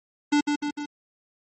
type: tone with echo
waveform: square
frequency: 293 Hz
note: D4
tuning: 4 cents flat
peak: -18 dBFS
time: 0.32-0.41 s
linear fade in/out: 10 ms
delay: 150 ms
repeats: 3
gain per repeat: -4 dB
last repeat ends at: 0.86 s
effects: MP3 32 kbps